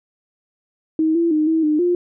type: tone with pitch steps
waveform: sine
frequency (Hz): 316.8 / 336.8 / 307.3 / 322.1 / 303.7 / 352.8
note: D#4 / E4 / D#4 / E4 / D#4 / F4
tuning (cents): +31 / +37 / -21 / -40 / -42 / +18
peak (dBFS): -14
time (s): 0.99-1.95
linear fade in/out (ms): 2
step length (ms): 160
effects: none